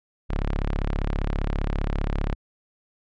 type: tone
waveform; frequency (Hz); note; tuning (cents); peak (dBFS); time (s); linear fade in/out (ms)
sawtooth; 35.09; C#1; +22; -19; 0.29-2.35; 20
effects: low-pass 3000 Hz 12 dB/octave